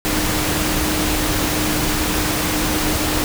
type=tone in noise; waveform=sine; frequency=305.7 Hz; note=D#4; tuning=30 cents flat; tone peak=-24 dBFS; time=0.05-3.24 s; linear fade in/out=0 ms; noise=pink; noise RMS=-20 dBFS; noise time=0.05-3.24 s; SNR=-7 dB; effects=none